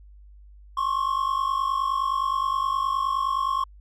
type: tone pair together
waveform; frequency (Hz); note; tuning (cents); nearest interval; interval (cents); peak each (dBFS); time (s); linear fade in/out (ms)
triangle; 1066.4 / 1116; C6 / C#6; +33 / +11; minor second; 78; -22 / -24; 0.77-3.64; 5
effects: added 50 Hz sine -45 dBFS peak until 3.8 s + MP3 96 kbps